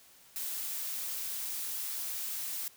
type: noise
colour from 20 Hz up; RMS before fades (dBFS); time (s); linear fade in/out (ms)
blue; -37; 0.36-2.68; 0
effects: white hiss -59 dBFS RMS until 2.76 s